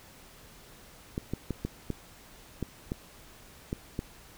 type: clicks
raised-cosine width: 3 ms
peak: -18 dBFS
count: 9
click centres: 1.179 / 1.336 / 1.507 / 1.65 / 1.903 / 2.627 / 2.919 / 3.729 / 3.991 s
effects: pink hiss -53 dBFS RMS until 4.37 s